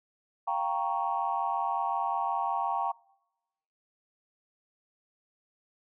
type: chord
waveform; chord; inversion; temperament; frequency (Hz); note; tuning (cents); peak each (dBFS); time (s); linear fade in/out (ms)
sine; G half-diminished seventh; third; equal; 698.5 / 784 / 932.3 / 1108.7; F5 / G5 / Bb5 / Db6; 0 / 0 / 0 / 0; -35 / -31 / -31 / -33; 0.47-2.92; 10
effects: noise-tail reverb RT60 1.0 s tail -26 dB re dry + tanh soft clip ceiling -17 dBFS